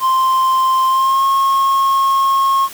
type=tone with pitch glide; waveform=triangle; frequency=1046.5 to 1084 Hz; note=C6 to C#6; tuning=0 to -39 cents; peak=-9 dBFS; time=0-2.69 s; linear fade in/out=50 ms; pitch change=+61 cents; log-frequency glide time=0.87-1.25 s; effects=white hiss -34 dBFS RMS until 2.73 s